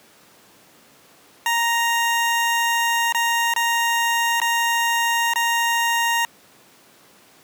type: tone with dropouts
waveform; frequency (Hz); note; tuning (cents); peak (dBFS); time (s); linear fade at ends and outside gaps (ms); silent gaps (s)
20% pulse; 933; A#5; +1; -13; 1.46-6.25; 1; 3.124-3.147 / 3.538-3.562 / 4.401-4.416 / 5.336-5.358
effects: pink hiss -51 dBFS RMS until 7.43 s + high-pass 200 Hz 12 dB/octave